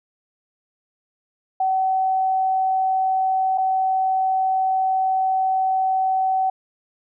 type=tone with dropouts; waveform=sine; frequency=759 Hz; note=F#5; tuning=44 cents sharp; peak=-17 dBFS; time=1.6-6.5 s; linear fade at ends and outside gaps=5 ms; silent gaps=3.577-3.581 s; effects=none